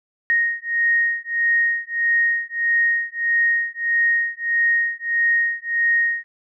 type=beating tone pair; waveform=sine; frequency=1864.7 / 1866.3 Hz; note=A#6 / A#6; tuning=0 / +2 cents; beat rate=1.6 Hz; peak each=-20 dBFS; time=0.3-6.24 s; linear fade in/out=0 ms; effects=none